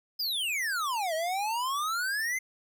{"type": "exponential two-way sweep", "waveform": "square", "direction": "down then up", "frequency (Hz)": [5110, 622.3, 2103], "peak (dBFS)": -29, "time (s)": [0.19, 2.39], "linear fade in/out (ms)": 10, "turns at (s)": 1.14, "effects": []}